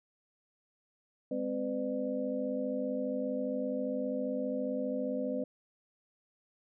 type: tone cluster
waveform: sine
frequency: 207.4 / 259.7 / 504 / 599 Hz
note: G#3 / C4 / B4 / D5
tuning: -2 / -13 / +35 / +34 cents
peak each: -40 / -35 / -36 / -38 dBFS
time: 1.31-5.44 s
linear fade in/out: 5 ms
effects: none